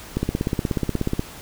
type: click train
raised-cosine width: 3 ms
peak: -8 dBFS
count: 18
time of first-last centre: 0.17-1.194 s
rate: 16.6 Hz
effects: pink hiss -40 dBFS RMS until 1.41 s